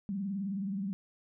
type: tone with vibrato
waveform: sine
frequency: 196 Hz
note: G3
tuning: in tune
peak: -32 dBFS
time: 0.09-0.93 s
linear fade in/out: 0 ms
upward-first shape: triangle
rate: 19 Hz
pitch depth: 130 cents each way
effects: none